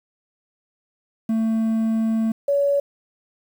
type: tone pair in turn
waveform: triangle / sine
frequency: 223.2 / 565.2 Hz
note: A3 / C#5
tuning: +25 / +34 cents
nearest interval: octave + major third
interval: 1609 cents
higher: second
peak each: -16 dBFS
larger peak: neither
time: 1.29-2.32 / 2.48-2.8 s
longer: first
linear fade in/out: 5 ms
effects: 8-bit

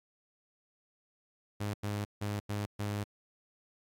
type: tone bursts at uneven times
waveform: sawtooth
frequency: 103.1 Hz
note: G#2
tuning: 12 cents flat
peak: -29 dBFS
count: 5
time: 1.6-1.74 / 1.83-2.05 / 2.21-2.4 / 2.49-2.66 / 2.79-3.04 s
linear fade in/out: 10 ms
effects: AAC 48 kbps

